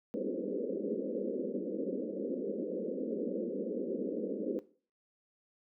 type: band-pass noise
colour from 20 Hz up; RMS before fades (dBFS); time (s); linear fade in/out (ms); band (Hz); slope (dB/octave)
white; -36; 0.14-4.59; 0; 190 to 540; 96
effects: noise-tail reverb RT60 0.4 s tail -17 dB re dry